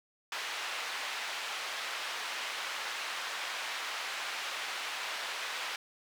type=band-pass noise; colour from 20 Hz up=white; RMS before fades=-38 dBFS; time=0.32-5.76 s; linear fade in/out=2 ms; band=780 to 3100 Hz; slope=12 dB/octave; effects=none